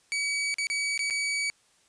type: tone with dropouts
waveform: sawtooth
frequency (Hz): 2275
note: C#7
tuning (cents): +44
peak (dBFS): -23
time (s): 0.12-1.5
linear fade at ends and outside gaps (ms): 0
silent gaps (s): 0.542-0.584 / 0.67-0.7 / 0.977-0.992 / 1.1-1.107
effects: white hiss -64 dBFS RMS until 1.88 s + resampled to 22050 Hz